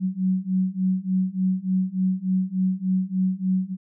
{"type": "beating tone pair", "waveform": "sine", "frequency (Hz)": [185, 188.4], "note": ["F#3", "F#3"], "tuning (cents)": [0, 32], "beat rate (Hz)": 3.4, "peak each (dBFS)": [-24, -23], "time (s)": [0, 3.77], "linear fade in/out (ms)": 50, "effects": []}